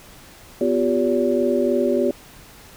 sine tone cluster, 249.4 / 355.9 / 399.2 / 570 Hz, B3 / F4 / G4 / C#5, +17 / +33 / +32 / +48 cents, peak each -22 dBFS, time 0.61-2.11 s, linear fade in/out 2 ms, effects pink hiss -45 dBFS RMS until 2.76 s

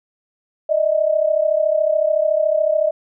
sine tone pair together, 603 / 636.8 Hz, D5 / D#5, +46 / +40 cents, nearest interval minor second, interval 94 cents, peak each -17 dBFS, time 0.69-2.91 s, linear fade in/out 10 ms, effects none

